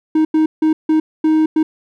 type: tone bursts at uneven times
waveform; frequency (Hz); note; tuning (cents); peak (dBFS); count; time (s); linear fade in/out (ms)
triangle; 313.4; D#4; +13; -8; 6; 0.15-0.25 / 0.34-0.46 / 0.62-0.73 / 0.89-1 / 1.24-1.46 / 1.56-1.63; 5
effects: none